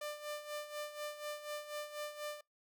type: tone with tremolo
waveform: sawtooth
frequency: 595 Hz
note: D5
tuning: 22 cents sharp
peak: -35 dBFS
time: 0.01-2.41 s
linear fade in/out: 5 ms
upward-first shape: sine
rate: 4.1 Hz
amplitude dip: 70%
effects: noise-tail reverb RT60 0.2 s tail -26 dB re dry